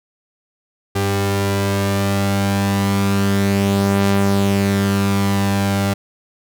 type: tone pair together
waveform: sawtooth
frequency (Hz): 99.1 / 198.04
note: G2 / G3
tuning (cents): +19 / +18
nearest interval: octave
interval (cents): 1199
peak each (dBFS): -14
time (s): 0.95-5.94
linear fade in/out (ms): 10
effects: none